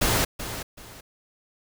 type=noise with echo; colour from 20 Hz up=pink; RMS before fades=-22 dBFS; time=0.01-0.25 s; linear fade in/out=10 ms; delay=380 ms; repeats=2; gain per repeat=-11 dB; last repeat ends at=1.01 s; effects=none